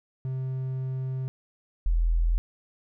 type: tone pair in turn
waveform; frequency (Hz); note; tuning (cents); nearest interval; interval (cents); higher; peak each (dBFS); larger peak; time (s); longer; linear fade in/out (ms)
triangle / sine; 130.81 / 41.75; C3 / E1; 0 / +23; octave + minor sixth; 1977; first; -26 / -20; second; 0.25-1.28 / 1.86-2.38; first; 0
effects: none